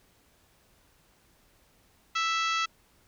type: harmonic tone with a mistuned harmonic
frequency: 659.3 Hz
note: E5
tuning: in tune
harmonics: 2 / 3 / 4 / 5 / 6 / 7 / 8 / 9 / 10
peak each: -28 / -35 / -33 / -35 / -40 / -41 / -44 / -44 / -45 dBFS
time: 2.15-2.66 s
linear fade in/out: 10 ms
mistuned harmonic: 7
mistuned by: -32 cents
effects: pink hiss -64 dBFS RMS until 3.07 s